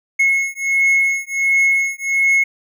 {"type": "beating tone pair", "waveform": "triangle", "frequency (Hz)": [2176, 2177.4], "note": ["C#7", "C#7"], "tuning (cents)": [-33, -32], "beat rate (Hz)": 1.4, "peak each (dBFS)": -15, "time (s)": [0.19, 2.44], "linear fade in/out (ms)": 10, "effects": []}